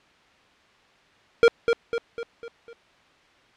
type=tone with echo; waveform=square; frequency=466.2 Hz; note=A#4; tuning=in tune; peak=-12 dBFS; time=1.43-1.48 s; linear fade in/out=0 ms; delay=250 ms; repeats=5; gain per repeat=-6 dB; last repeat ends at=2.73 s; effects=white hiss -57 dBFS RMS until 3.56 s + low-pass 3000 Hz 12 dB/octave